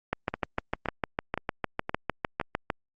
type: two click trains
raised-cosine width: 0.5 ms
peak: -15 / -11 dBFS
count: 5 / 18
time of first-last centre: 0.34-2.413 / 0.13-2.702 s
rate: 1.93 / 6.61 Hz
effects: Opus 48 kbps